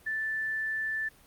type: tone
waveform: sine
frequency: 1760 Hz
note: A6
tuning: in tune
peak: -29 dBFS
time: 0.06-1.09 s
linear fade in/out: 10 ms
effects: pink hiss -58 dBFS RMS until 1.26 s + Opus 32 kbps